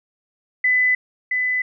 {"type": "tone pair in turn", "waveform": "sine", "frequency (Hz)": [2004, 2004], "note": ["B6", "B6"], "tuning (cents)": [25, 25], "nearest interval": "unison", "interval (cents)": 0, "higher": "neither", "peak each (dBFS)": [-14, -18], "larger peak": "first", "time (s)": [[0.64, 0.95], [1.31, 1.62]], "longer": "neither", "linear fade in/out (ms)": 5, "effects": []}